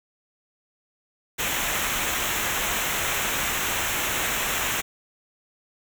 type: noise with comb filter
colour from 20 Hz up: pink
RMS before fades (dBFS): -26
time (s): 1.38-4.82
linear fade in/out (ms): 20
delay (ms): 0.21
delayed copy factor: -0.7
effects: none